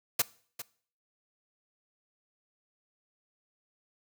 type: noise with echo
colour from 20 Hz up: white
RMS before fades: -25 dBFS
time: 0.19-0.22 s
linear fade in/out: 5 ms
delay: 400 ms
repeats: 1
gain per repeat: -14 dB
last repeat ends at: 0.62 s
effects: noise-tail reverb RT60 0.5 s tail -21 dB re dry